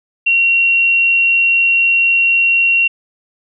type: tone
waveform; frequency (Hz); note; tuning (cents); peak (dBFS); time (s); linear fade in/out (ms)
sine; 2742; F7; -32; -9; 0.26-2.88; 10
effects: none

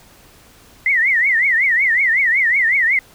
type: tone with vibrato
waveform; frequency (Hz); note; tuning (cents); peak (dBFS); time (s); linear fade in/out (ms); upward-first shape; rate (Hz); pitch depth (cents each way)
sine; 2000; B6; +21; -12; 0.86-2.99; 2; triangle; 5.4; 220
effects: pink hiss -47 dBFS RMS until 3.14 s

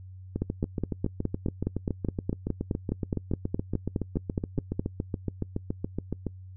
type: two click trains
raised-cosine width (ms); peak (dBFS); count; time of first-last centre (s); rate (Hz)
3; -16 / -14; 43 / 22; 0.36-6.267 / 0.42-4.795; 7.11 / 4.8
effects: noise-tail reverb RT60 0.1 s tail -24 dB re dry + added 93 Hz sine -42 dBFS peak until 6.56 s

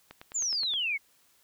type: click train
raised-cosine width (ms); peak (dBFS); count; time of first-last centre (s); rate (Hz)
0.3; -28; 7; 0.11-0.738; 9.56
type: exponential sweep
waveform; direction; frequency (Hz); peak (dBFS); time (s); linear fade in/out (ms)
sine; down; 7430 to 2130; -27; 0.34-0.98; 20
effects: white hiss -65 dBFS RMS until 1.43 s

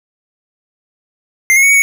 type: tone with pitch steps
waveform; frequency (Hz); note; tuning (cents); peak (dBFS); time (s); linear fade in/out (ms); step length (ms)
square; 2096 / 2168 / 2225 / 2245 / 2224; C7 / C#7 / C#7 / C#7 / C#7; +2 / -39 / +6 / +21 / +5; -7; 1.5-1.82; 0; 64
effects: none

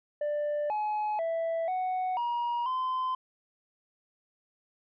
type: tone with pitch steps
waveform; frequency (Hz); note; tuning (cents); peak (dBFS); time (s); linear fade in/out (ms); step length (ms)
sine; 591 / 847 / 660 / 741 / 953 / 1029; D5 / G#5 / E5 / F#5 / A#5 / C6; +11 / +34 / +2 / +2 / +38 / -29; -25; 0.21-3.15; 5; 490
effects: tanh soft clip ceiling -27 dBFS

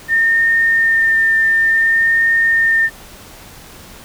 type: tone with vibrato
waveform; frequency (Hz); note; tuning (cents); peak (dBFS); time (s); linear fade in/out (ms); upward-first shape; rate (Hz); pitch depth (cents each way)
sine; 1813; A#6; -49; -10; 0.08-2.9; 50; sine; 0.56; 15
effects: pink hiss -38 dBFS RMS until 4.04 s

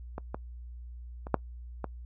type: clicks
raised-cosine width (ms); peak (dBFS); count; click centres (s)
1; -22 / -20 / -26 / -9 / -19; 5; 0.181 / 0.345 / 1.269 / 1.343 / 1.843
effects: noise-tail reverb RT60 0.1 s tail -24 dB re dry + added 60 Hz sine -41 dBFS peak until 2.05 s

